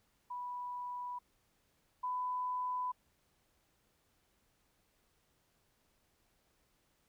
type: tone pair in turn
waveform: sine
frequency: 984 / 999.5 Hz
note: B5 / B5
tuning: -7 / +20 cents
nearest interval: unison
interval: 27 cents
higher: second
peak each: -39 / -34 dBFS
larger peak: second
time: 0.3-1.19 / 2.03-2.92 s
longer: neither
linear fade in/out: 10 ms
effects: pink hiss -75 dBFS RMS until 7.08 s